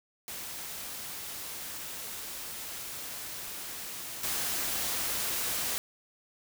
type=noise with level steps; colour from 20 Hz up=white; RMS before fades=-40 / -32 dBFS; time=0.28-5.78 s; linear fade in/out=0 ms; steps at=4.23 s; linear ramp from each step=5 ms; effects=none